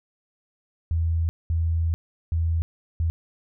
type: tone bursts at uneven times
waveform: sine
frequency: 82.41 Hz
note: E2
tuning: in tune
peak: -20 dBFS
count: 4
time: 0.91-1.29 / 1.5-1.94 / 2.32-2.62 / 3-3.1 s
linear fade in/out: 0 ms
effects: none